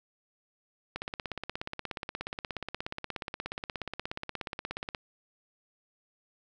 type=click train; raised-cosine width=0.3 ms; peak=-19 dBFS; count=68; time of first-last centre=0.96-4.948 s; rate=16.8 Hz; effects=none